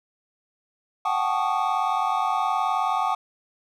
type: tone cluster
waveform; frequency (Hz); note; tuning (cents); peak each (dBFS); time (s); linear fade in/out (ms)
triangle; 737 / 776 / 866 / 1117 / 1227; F#5 / G5 / A5 / C#6 / D#6; -7 / -18 / -28 / +13 / -25; -26; 1.05-3.15; 5
effects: none